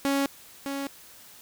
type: tone with echo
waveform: sawtooth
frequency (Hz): 277.2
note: C#4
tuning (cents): 0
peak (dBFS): -19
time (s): 0.05-0.26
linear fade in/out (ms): 0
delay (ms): 610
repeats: 1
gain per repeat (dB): -7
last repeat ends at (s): 0.87
effects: white hiss -50 dBFS RMS until 1.41 s